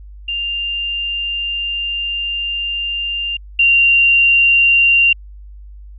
sine tone pair in turn, 2794 / 2770 Hz, F7 / F7, 0 / -15 cents, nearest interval unison, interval 15 cents, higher first, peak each -18 / -8 dBFS, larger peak second, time 0.28-3.37 / 3.59-5.13 s, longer first, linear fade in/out 5 ms, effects added 50 Hz sine -33 dBFS peak until 5.98 s

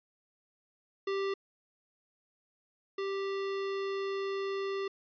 square tone pair in turn, 392 / 392 Hz, G4 / G4, 0 / 0 cents, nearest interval unison, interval 0 cents, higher neither, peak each -31 / -33 dBFS, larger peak first, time 1.07-1.34 / 2.98-4.88 s, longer second, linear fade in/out 5 ms, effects resampled to 11025 Hz

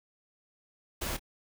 pink noise with echo, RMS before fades -34 dBFS, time 1.01-1.17 s, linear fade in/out 10 ms, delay 25 ms, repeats 1, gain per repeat -15 dB, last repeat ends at 1.195 s, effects none

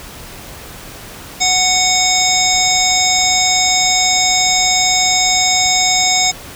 harmonic tone, 740 Hz, F#5, in tune, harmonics 1 / 3 / 5 / 7 / 9 / 10, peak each -18 / -18 / -18 / -18 / -18 / -18 dBFS, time 1.4-6.32 s, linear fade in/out 20 ms, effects pink hiss -33 dBFS RMS until 6.55 s

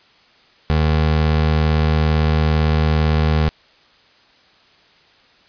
25% pulse tone, 77.78 Hz, D#2, in tune, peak -10 dBFS, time 0.7-3.49 s, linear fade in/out 0 ms, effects white hiss -52 dBFS RMS until 5.48 s + resampled to 11025 Hz

